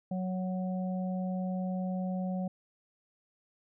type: harmonic tone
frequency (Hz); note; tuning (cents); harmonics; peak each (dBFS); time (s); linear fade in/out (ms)
185; F#3; 0; 1 / 3 / 4; -31 / -41 / -43; 0.11-2.48; 5
effects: none